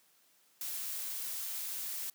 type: noise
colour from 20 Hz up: blue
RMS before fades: -39 dBFS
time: 0.61-2.1 s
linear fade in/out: 2 ms
effects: white hiss -68 dBFS RMS until 2.14 s + high-pass 150 Hz 12 dB/octave